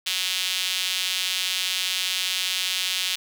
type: tone with high-pass filter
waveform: sawtooth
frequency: 185 Hz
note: F#3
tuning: in tune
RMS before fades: -26 dBFS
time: 0.06-3.16 s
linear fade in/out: 10 ms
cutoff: 3200 Hz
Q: 2.3
effects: none